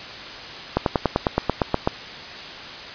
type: slowing click train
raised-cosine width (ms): 1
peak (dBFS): -3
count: 11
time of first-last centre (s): 0.77-1.875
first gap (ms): 92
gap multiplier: 1.04
effects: white hiss -35 dBFS RMS until 2.94 s + resampled to 11025 Hz